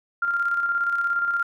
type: tone with tremolo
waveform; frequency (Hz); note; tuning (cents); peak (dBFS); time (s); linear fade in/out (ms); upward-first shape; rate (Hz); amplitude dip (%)
sine; 1393; F6; -5; -19; 0.22-1.43; 5; square; 17; 40
effects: none